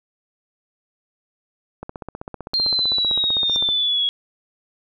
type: click train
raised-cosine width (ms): 1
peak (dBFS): -17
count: 30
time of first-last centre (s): 1.83-3.689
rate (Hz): 15.6
type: exponential sweep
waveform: sine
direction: down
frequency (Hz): 4214 to 3322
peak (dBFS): -17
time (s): 2.54-4.09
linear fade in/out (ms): 0
type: tone with exponential growth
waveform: sine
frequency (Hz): 5588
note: F8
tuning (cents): 0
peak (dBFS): -24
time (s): 3.45-3.56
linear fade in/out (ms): 0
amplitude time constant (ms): 23
effects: none